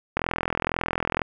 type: click train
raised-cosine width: 0.5 ms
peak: -8 dBFS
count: 45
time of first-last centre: 0.17-1.218 s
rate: 42 Hz
effects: none